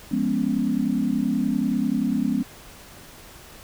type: chord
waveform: sine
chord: C# dominant seventh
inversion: first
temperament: equal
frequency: 174.61 / 207.7 / 246.9 / 277.2 Hz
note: E#3 / G#3 / B3 / C#4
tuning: 0 / 0 / 0 / 0 cents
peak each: -30 / -25 / -24 / -26 dBFS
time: 0.11-2.43 s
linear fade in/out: 10 ms
effects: pink hiss -45 dBFS RMS until 3.63 s